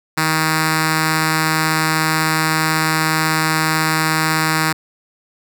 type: tone with notch filter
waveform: 5% pulse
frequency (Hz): 158.1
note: D#3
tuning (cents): +28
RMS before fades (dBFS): -17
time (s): 0.17-4.73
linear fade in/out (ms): 10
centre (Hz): 560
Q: 1
effects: none